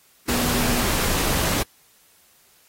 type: tone in noise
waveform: sine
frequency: 242.5 Hz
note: B3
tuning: 31 cents flat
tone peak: -25 dBFS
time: 0.28-0.82 s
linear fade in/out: 10 ms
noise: pink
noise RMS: -23 dBFS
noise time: 0.28-1.63 s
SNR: -5 dB
effects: white hiss -57 dBFS RMS until 2.68 s + AAC 48 kbps